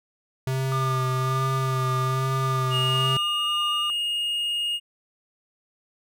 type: tone with vibrato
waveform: square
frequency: 130.81 Hz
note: C3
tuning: in tune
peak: -24 dBFS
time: 0.47-3.17 s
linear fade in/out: 2 ms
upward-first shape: sine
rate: 1.2 Hz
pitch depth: 26 cents each way
type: tone with tremolo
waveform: triangle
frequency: 1203 Hz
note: D6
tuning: 41 cents sharp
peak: -24 dBFS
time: 0.72-3.9 s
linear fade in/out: 0 ms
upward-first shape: sine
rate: 1.8 Hz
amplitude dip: 30%
type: tone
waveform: triangle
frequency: 2853 Hz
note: F7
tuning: 36 cents sharp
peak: -22 dBFS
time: 2.7-4.8 s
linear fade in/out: 50 ms
effects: none